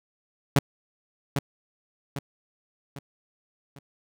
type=tone with echo; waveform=sawtooth; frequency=140.4 Hz; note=C#3; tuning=22 cents sharp; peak=-12 dBFS; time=0.56-0.59 s; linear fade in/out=2 ms; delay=800 ms; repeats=4; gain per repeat=-7 dB; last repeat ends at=3.79 s; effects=none